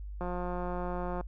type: click train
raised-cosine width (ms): 1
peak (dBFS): -23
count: 179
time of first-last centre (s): 0.21-1.21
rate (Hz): 178
effects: noise-tail reverb RT60 0.1 s tail -25 dB re dry + added 50 Hz sine -38 dBFS peak until 1.27 s